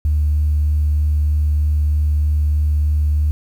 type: tone with vibrato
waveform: sine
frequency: 75 Hz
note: D2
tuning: 37 cents sharp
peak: -12 dBFS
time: 0.05-3.31 s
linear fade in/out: 0 ms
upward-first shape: triangle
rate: 3.2 Hz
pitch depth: 9 cents each way
effects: tanh soft clip ceiling -9 dBFS + 8-bit